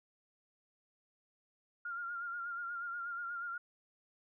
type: tone with vibrato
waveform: sine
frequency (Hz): 1400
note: F6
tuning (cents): +4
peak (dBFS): -38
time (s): 1.85-3.58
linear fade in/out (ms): 5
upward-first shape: sine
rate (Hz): 8.3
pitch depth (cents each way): 41
effects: none